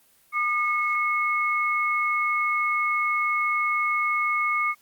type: tone pair together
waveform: sine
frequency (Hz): 1210 / 2184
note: D#6 / C#7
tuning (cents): -49 / -26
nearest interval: minor seventh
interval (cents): 1023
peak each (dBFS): -24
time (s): 0.32-4.75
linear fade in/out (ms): 50
effects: white hiss -60 dBFS RMS until 4.81 s + Opus 24 kbps